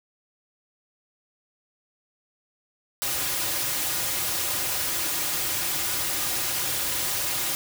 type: noise with comb filter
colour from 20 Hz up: white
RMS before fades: -27 dBFS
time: 3.02-7.55 s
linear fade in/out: 0 ms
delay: 4.5 ms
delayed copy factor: -0.65
effects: none